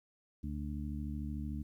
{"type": "harmonic tone", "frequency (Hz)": 73.42, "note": "D2", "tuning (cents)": 0, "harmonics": [1, 2, 3, 4], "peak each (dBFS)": [-39, -44, -42, -46], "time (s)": [0.43, 1.63], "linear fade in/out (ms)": 10, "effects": ["12-bit"]}